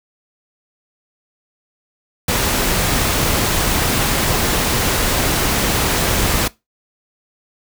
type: noise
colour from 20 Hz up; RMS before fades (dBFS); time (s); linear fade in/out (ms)
pink; -17; 2.28-6.48; 5
effects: noise-tail reverb RT60 0.2 s tail -20 dB re dry